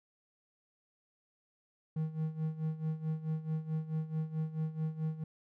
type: tone with tremolo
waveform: triangle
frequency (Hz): 157.7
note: D#3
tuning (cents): +24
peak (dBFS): -28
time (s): 1.96-5.24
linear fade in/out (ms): 5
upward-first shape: sine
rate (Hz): 4.6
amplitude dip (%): 80
effects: none